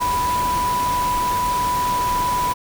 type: tone in noise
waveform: sine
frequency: 987.8 Hz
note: B5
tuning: in tune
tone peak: -18 dBFS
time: 0-2.54 s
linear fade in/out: 20 ms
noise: pink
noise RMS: -28 dBFS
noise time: 0-2.54 s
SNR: +7 dB
effects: none